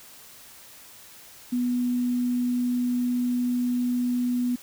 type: tone with quantisation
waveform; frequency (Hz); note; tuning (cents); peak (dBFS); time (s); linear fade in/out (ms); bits
sine; 245.8; B3; -8; -22; 1.52-4.56; 10; 8
effects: white hiss -48 dBFS RMS until 4.62 s